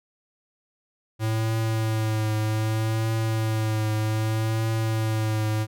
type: tone with vibrato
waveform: square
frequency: 110 Hz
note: A2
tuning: in tune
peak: -23 dBFS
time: 1.19-5.67 s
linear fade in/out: 50 ms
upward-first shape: triangle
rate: 0.64 Hz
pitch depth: 33 cents each way
effects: none